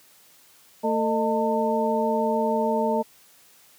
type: harmonic tone with a mistuned harmonic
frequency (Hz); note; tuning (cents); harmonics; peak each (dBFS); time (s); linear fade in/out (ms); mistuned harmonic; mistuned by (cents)
224.2; A3; +33; 1 / 2 / 3 / 4; -26 / -26 / -26 / -26; 0.83-3.03; 20; 3; -150
effects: white hiss -55 dBFS RMS until 3.78 s + high-pass 100 Hz 12 dB/octave